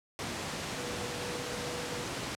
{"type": "tone in noise", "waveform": "sine", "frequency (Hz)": 487.4, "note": "B4", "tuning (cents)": -23, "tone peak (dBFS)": -41, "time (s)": [0.78, 2.04], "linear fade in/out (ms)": 0, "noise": "pink", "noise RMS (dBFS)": -36, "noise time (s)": [0.19, 2.35], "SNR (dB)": -8, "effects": ["high-pass 100 Hz 12 dB/octave", "low-pass 8000 Hz 12 dB/octave"]}